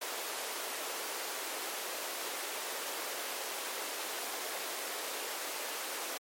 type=high-pass noise; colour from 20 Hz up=pink; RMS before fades=-39 dBFS; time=0.01-6.18 s; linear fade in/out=10 ms; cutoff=390 Hz; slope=24 dB/octave; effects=MP3 64 kbps